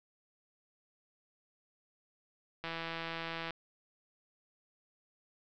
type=click train; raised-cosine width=0.3 ms; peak=-23 dBFS; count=144; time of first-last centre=2.64-3.507 s; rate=165 Hz; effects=low-pass 5000 Hz 12 dB/octave